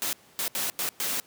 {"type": "noise bursts at uneven times", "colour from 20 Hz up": "white", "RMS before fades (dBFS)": -29, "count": 5, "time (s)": [[0.02, 0.13], [0.39, 0.48], [0.55, 0.7], [0.79, 0.89], [1, 1.2]], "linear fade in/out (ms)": 0, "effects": ["pink hiss -56 dBFS RMS until 1.26 s", "high-pass 150 Hz 12 dB/octave"]}